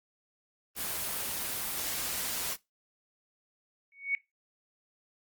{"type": "noise", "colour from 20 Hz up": "white", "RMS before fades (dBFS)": -34, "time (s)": [0.75, 2.57], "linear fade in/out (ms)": 50}
{"type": "tone with exponential growth", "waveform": "sine", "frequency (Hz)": 2227, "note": "C#7", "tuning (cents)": 7, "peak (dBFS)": -23, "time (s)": [3.92, 4.15], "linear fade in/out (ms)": 1, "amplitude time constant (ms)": 50}
{"effects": ["noise-tail reverb RT60 0.2 s tail -20 dB re dry", "Opus 24 kbps"]}